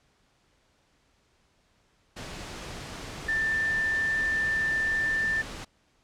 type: tone in noise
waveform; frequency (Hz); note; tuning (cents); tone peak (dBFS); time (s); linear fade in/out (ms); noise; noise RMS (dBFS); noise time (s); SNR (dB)
sine; 1779; A6; +19; -24; 3.28-5.42; 10; pink; -39; 2.16-5.65; +12
effects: pink hiss -67 dBFS RMS until 6.03 s + low-pass 7000 Hz 12 dB/octave